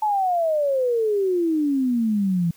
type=exponential sweep; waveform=sine; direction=down; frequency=873 to 164.81 Hz; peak=-18 dBFS; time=0.02-2.51 s; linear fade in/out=5 ms; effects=white hiss -54 dBFS RMS until 2.56 s